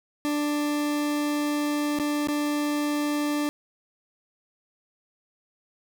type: tone with dropouts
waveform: 40% pulse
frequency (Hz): 294.6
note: D4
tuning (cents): +6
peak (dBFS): -23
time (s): 0.25-3.49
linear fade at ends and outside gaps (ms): 0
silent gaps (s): 1.988-1.998 / 2.273-2.285
effects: none